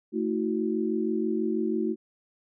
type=tone cluster; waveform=sine; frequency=221.6 / 322 / 368.2 Hz; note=A3 / E4 / F#4; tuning=+13 / -41 / -8 cents; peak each=-29 dBFS; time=0.12-1.96 s; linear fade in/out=50 ms; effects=none